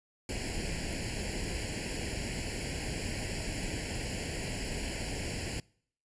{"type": "noise with comb filter", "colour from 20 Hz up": "pink", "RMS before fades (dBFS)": -36, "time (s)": [0.29, 5.6], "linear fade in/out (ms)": 2, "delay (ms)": 0.41, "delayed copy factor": 0.95, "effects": ["noise-tail reverb RT60 0.6 s tail -25 dB re dry", "resampled to 22050 Hz"]}